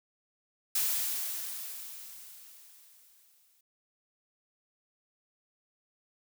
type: noise with exponential decay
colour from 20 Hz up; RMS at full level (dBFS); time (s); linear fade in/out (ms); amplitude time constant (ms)
blue; -28; 0.75-3.61; 5; 620
effects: none